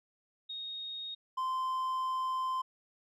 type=tone pair in turn; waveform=sine / triangle; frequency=3729 / 1037.1 Hz; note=A#7 / C6; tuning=0 / -16 cents; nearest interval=octave + minor seventh; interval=2216 cents; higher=first; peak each=-38 / -29 dBFS; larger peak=second; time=0.49-1.15 / 1.37-2.62 s; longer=second; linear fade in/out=10 ms; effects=none